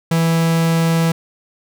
45% pulse tone, 164.81 Hz, E3, in tune, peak -13 dBFS, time 0.11-1.12 s, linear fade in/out 5 ms, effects none

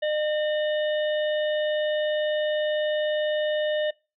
harmonic tone with a mistuned harmonic, 607 Hz, D#5, 43 cents flat, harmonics 1 / 3 / 5 / 6, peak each -23 / -33 / -37 / -39 dBFS, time 0.02-3.91 s, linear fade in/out 10 ms, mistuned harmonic 5, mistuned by -54 cents, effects noise-tail reverb RT60 0.3 s tail -24 dB re dry

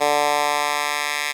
10% pulse tone with high-pass filter sweep, 146.83 Hz, D3, in tune, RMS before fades -21 dBFS, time 0-1.33 s, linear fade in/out 20 ms, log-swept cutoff 590 to 1800 Hz, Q 1.4, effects low-pass 12000 Hz 12 dB/octave + 7-bit

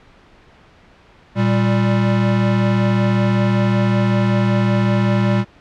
square tone pair together, 116.9 / 196.6 Hz, A#2 / G3, +5 / +5 cents, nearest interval major sixth, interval 900 cents, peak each -17 dBFS, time 1.35-5.45 s, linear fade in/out 50 ms, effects pink hiss -48 dBFS RMS until 5.6 s + low-pass 3000 Hz 12 dB/octave

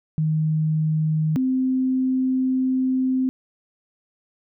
sine tone pair in turn, 156.1 / 259.3 Hz, D#3 / C4, +6 / -15 cents, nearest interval major sixth, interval 879 cents, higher second, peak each -18 dBFS, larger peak neither, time 0.18-1.36 / 1.36-3.29 s, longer second, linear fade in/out 0 ms, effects none

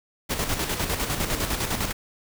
pink noise with tremolo, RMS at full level -25 dBFS, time 0.29-1.93 s, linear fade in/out 20 ms, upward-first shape square, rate 9.9 Hz, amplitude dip 50%, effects none

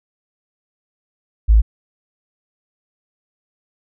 sine tone, 54.3 Hz, A1, 22 cents flat, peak -7 dBFS, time 1.48-1.62 s, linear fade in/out 20 ms, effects none

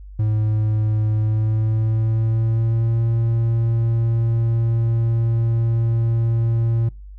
triangle tone with pitch glide, 107.7 to 114.77 Hz, A2 to A#2, -37 to -27 cents, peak -14 dBFS, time 0.19-6.89 s, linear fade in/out 5 ms, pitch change +110 cents, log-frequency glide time 1.14-3 s, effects noise-tail reverb RT60 0.3 s tail -25 dB re dry + added 49 Hz sine -35 dBFS peak until 7.18 s

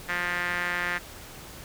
sawtooth tone with band-pass filter, 176.3 Hz, F3, 17 cents sharp, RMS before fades -29 dBFS, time 0.08-0.99 s, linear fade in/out 20 ms, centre 1800 Hz, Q 3.7, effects pink hiss -44 dBFS RMS until 1.64 s

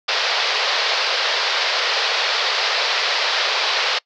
white band-pass noise, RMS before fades -20 dBFS, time 0.08-3.99 s, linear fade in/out 10 ms, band 440 to 5000 Hz, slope 48 dB/octave, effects noise-tail reverb RT60 0.1 s tail -24 dB re dry

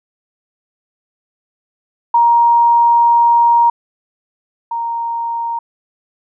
sine tone pair in turn, 940 / 930.8 Hz, A#5 / A#5, +14 / -3 cents, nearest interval unison, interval 17 cents, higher first, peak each -7 / -17 dBFS, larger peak first, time 2.14-3.7 / 4.71-5.59 s, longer first, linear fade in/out 5 ms, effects none

